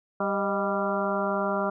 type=harmonic tone with a mistuned harmonic; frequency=197 Hz; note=G3; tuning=9 cents sharp; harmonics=1 / 2 / 3 / 4 / 5 / 6 / 7; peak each=-31 / -32 / -29 / -34 / -34 / -33 / -33 dBFS; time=0.2-1.7 s; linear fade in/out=5 ms; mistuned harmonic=3; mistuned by=+67 cents; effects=none